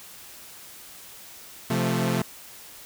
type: chord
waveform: sawtooth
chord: F major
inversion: second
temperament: equal with one note detuned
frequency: 130.81 / 173.11 / 220 Hz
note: C3 / F3 / A3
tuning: 0 / -15 / 0 cents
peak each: -23 dBFS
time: 1.7-2.22 s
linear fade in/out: 5 ms
effects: white hiss -45 dBFS RMS until 2.85 s